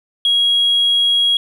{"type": "tone", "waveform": "sine", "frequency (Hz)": 3300, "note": "G#7", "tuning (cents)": -12, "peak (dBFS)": -10, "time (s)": [0.25, 1.37], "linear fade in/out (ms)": 2, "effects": ["tanh soft clip ceiling -8 dBFS", "8-bit"]}